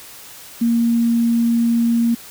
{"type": "tone with quantisation", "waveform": "sine", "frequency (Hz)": 233.1, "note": "A#3", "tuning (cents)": 0, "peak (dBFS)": -13, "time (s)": [0.61, 2.15], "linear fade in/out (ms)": 10, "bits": 7, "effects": ["white hiss -39 dBFS RMS until 2.3 s"]}